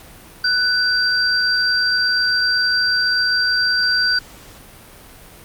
sine tone pair together, 1489 / 4718 Hz, F#6 / D8, +11 / +7 cents, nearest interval octave + minor sixth, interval 1996 cents, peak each -17 dBFS, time 0.44-4.19 s, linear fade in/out 5 ms, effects pink hiss -42 dBFS RMS until 5.44 s + Opus 48 kbps

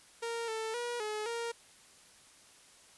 sawtooth tone with pitch steps, 463.9 / 443.3 / 480.4 / 425.8 / 466.5 Hz, A#4 / A4 / B4 / G#4 / A#4, -8 / +13 / -48 / +43 / +1 cents, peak -31 dBFS, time 0.22-1.52 s, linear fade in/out 10 ms, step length 260 ms, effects white hiss -59 dBFS RMS until 2.97 s + resampled to 24000 Hz

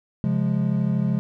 triangle chord, Db major, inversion none, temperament equal with one note detuned, 135.04 / 174.61 / 207.7 Hz, Db3 / F3 / Ab3, -45 / 0 / 0 cents, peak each -22 dBFS, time 0.24-1.19 s, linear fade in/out 0 ms, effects none

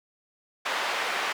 white band-pass noise, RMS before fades -29 dBFS, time 0.65-1.33 s, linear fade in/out 10 ms, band 580 to 2200 Hz, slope 12 dB/octave, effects none

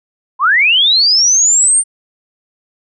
sine linear sweep, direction up, 960 to 8970 Hz, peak -7 dBFS, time 0.39-1.84 s, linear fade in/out 50 ms, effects none

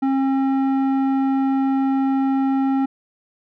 square tone with low-pass filter, 269.3 Hz, C#4, 50 cents flat, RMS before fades -19 dBFS, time 0.02-2.86 s, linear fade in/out 10 ms, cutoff 1000 Hz, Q 0.85, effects none

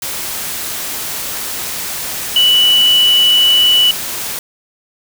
sine tone in noise, 2960 Hz, F#7, in tune, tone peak -7 dBFS, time 2.36-3.91 s, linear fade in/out 2 ms, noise white, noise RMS -22 dBFS, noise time 0.02-4.39 s, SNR +12 dB, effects none

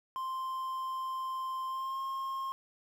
triangle tone with pitch glide, 1046.5 to 1070.3 Hz, C6 to C6, 0 to +39 cents, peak -32 dBFS, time 0.16-2.52 s, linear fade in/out 0 ms, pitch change +39 cents, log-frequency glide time 1.68-2 s, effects 10-bit

